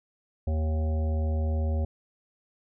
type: harmonic tone with a mistuned harmonic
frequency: 78.5 Hz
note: D#2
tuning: 16 cents sharp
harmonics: 1 / 3 / 5 / 7 / 9 / 10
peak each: -24 / -37 / -42 / -39 / -45 / -50 dBFS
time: 0.47-1.85 s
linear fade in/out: 5 ms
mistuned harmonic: 5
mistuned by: -19 cents
effects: none